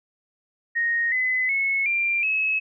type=tone with pitch steps; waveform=sine; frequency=1864.7 / 2022 / 2192 / 2377 / 2577 Hz; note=A#6 / B6 / C#7 / D7 / E7; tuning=0 / +40 / -20 / +20 / -40 cents; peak=-20 dBFS; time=0.75-2.6 s; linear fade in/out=20 ms; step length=370 ms; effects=none